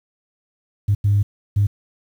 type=tone bursts at uneven times; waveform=sine; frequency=101.7 Hz; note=G#2; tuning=36 cents flat; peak=-12 dBFS; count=3; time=0.88-0.95 / 1.04-1.23 / 1.56-1.67 s; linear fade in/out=10 ms; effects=tanh soft clip ceiling -9 dBFS + 8-bit